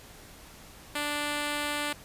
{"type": "tone", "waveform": "5% pulse", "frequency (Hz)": 293.7, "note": "D4", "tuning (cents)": 0, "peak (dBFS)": -18, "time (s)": [0.95, 1.93], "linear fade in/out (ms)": 5, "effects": ["pink hiss -50 dBFS RMS until 2.04 s", "resampled to 32000 Hz"]}